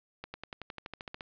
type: accelerating click train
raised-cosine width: 0.3 ms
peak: -24 dBFS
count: 13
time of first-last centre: 0.24-1.208 s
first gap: 100 ms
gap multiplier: 0.96
effects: resampled to 11025 Hz + 11-bit